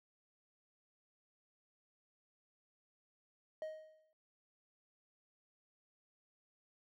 triangle tone with exponential decay, 626 Hz, D#5, 10 cents sharp, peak -36 dBFS, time 3.62-4.13 s, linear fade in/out 1 ms, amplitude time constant 110 ms, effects none

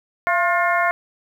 harmonic tone with a mistuned harmonic, 355.7 Hz, F4, 32 cents sharp, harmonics 2 / 3 / 4 / 5 / 6, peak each -20 / -22 / -23 / -24 / -25 dBFS, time 0.27-0.91 s, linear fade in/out 0 ms, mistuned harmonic 2, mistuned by -63 cents, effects 8-bit

